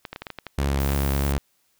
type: clicks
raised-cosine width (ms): 0.3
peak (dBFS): -17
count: 12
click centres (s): 0.052 / 0.13 / 0.161 / 0.22 / 0.268 / 0.303 / 0.387 / 0.467 / 0.632 / 0.775 / 0.894 / 0.924
type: tone with vibrato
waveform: sawtooth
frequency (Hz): 69.3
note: C#2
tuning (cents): 0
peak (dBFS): -17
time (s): 0.58-1.38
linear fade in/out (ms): 0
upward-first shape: triangle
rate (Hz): 3.3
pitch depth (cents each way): 17
type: noise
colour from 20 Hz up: violet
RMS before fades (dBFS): -35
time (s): 0.8-1.32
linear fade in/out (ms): 0
effects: white hiss -67 dBFS RMS until 1.79 s